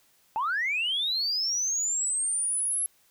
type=linear sweep; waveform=sine; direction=up; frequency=830.6 to 11175 Hz; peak=-24 dBFS; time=0.36-2.86 s; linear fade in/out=0 ms; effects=tanh soft clip ceiling -21 dBFS + white hiss -64 dBFS RMS until 3.1 s